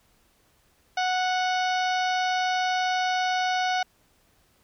harmonic tone, 737 Hz, F#5, 7 cents flat, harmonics 1 / 2 / 3 / 4 / 5 / 6 / 7 / 8, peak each -24 / -30 / -34 / -36 / -38 / -40 / -41 / -42 dBFS, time 0.97-3.83 s, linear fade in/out 5 ms, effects pink hiss -64 dBFS RMS until 4.63 s

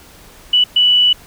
sine tone bursts at uneven times, 2960 Hz, F#7, in tune, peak -8 dBFS, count 2, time 0.53-0.64 / 0.76-1.13 s, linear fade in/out 5 ms, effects pink hiss -42 dBFS RMS until 1.26 s

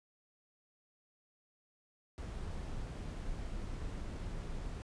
brown noise, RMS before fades -41 dBFS, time 2.18-4.82 s, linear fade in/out 0 ms, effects resampled to 22050 Hz

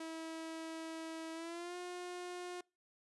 sawtooth tone with pitch glide, 323.8 to 357.2 Hz, E4 to F4, -31 to +39 cents, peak -39 dBFS, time 0-2.61 s, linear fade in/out 5 ms, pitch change +170 cents, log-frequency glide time 1.33-1.76 s, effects noise-tail reverb RT60 0.3 s tail -26 dB re dry + resampled to 24000 Hz

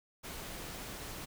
pink noise, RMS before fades -44 dBFS, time 0.23-1.26 s, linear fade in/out 20 ms, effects none

